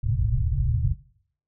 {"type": "low-pass noise", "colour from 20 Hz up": "white", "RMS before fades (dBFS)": -23, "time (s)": [0.03, 0.94], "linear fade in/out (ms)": 10, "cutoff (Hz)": 140, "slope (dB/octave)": 96, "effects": ["noise-tail reverb RT60 0.6 s tail -19 dB re dry"]}